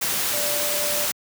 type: tone in noise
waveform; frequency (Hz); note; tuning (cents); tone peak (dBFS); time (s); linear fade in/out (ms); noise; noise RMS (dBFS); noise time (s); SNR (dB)
sine; 587.3; D5; 0; -29; 0.33-1.06; 10; white; -24; 0.01-1.12; -8
effects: high-pass 100 Hz 12 dB/octave